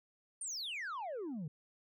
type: exponential sweep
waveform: sine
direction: down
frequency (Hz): 9397 to 141.7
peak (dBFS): -36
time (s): 0.41-1.48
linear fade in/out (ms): 5
effects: tanh soft clip ceiling -38 dBFS